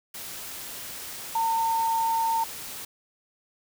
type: tone in noise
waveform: sine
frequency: 908 Hz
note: A#5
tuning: 46 cents flat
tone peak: -22 dBFS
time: 1.35-2.44 s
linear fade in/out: 5 ms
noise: white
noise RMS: -38 dBFS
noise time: 0.14-2.85 s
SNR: +13 dB
effects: none